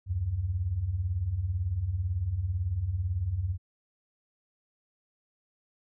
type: beating tone pair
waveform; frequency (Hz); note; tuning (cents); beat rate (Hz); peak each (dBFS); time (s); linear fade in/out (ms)
sine; 75.1 / 93.1; D2 / F#2; +39 / +11; 18; -34 / -28; 0.06-3.58; 50
effects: none